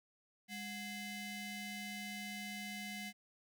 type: ring-modulated tone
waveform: sawtooth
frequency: 935 Hz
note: A#5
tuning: 5 cents sharp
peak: -36 dBFS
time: 0.48-3.13 s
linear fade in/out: 50 ms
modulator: 1140 Hz
effects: none